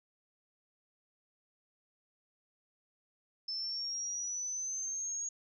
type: linear sweep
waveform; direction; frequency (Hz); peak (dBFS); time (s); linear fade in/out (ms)
sine; up; 5260 to 6645; -35; 3.48-5.29; 5
effects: none